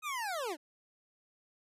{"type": "linear sweep", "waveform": "25% pulse", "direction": "down", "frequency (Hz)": [1275, 270], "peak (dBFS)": -31, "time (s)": [0.02, 0.57], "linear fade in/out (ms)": 50, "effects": ["resampled to 32000 Hz"]}